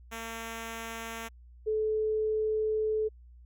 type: tone pair in turn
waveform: 5% pulse / sine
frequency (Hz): 227.3 / 433.2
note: A#3 / A4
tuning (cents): -43 / -27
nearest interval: major seventh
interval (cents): 1116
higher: second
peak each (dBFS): -26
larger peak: neither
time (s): 0.11-1.29 / 1.66-3.09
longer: second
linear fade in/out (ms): 20
effects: added 60 Hz sine -50 dBFS peak until 3.45 s